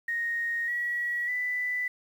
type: tone with pitch steps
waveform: sine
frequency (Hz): 1864.7 / 1924.9 / 1987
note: A#6 / B6 / B6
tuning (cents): 0 / -45 / +10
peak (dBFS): -27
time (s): 0.08-1.88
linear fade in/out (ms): 5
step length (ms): 600
effects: 9-bit